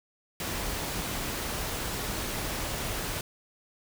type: noise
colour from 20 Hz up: pink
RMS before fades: -33 dBFS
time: 0.4-3.21 s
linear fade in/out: 2 ms
effects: none